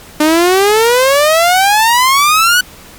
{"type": "exponential sweep", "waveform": "sawtooth", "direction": "up", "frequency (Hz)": [298.9, 1500], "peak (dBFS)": -3, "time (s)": [0.2, 2.61], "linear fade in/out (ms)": 5, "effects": ["pink hiss -36 dBFS RMS until 2.98 s", "MP3 96 kbps"]}